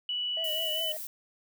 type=tone with pitch glide; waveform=sine; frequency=2952 to 2998 Hz; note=F#7 to F#7; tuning=-5 to +22 cents; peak=-29 dBFS; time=0.09-0.92 s; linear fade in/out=2 ms; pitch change=+27 cents; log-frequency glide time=0.71-0.81 s
type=tone with vibrato; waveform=triangle; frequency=636 Hz; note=D#5; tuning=38 cents sharp; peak=-35 dBFS; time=0.37-0.97 s; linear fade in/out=2 ms; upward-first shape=triangle; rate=5 Hz; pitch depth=65 cents each way
type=noise; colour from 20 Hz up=violet; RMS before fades=-39 dBFS; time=0.44-1.07 s; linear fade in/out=2 ms
effects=none